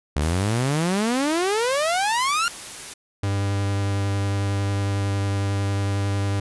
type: exponential sweep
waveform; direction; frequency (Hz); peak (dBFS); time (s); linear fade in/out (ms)
sawtooth; up; 69.8 to 1432; -16; 0.16-2.48; 0
type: noise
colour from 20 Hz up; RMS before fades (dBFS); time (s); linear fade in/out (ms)
white; -36; 0.21-2.94; 10
type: tone with vibrato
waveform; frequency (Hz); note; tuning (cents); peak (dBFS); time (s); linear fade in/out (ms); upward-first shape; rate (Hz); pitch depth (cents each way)
45% pulse; 99.6; G2; +28; -21; 3.23-6.4; 5; triangle; 11; 13
effects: resampled to 24000 Hz